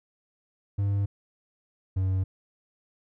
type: tone pair in turn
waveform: triangle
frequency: 100 / 94.37 Hz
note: G2 / F#2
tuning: +35 / +35 cents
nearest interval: minor second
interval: 100 cents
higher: first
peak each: -21 dBFS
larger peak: neither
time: 0.78-1.06 / 1.96-2.24 s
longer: neither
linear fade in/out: 10 ms
effects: none